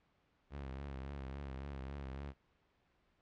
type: tone with vibrato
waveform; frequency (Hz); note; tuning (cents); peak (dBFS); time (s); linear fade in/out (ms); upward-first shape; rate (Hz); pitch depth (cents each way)
sawtooth; 68.3; C#2; -25; -39; 0.5-2.34; 50; triangle; 3.6; 88
effects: pink hiss -75 dBFS RMS until 3.21 s + low-pass 3000 Hz 12 dB/octave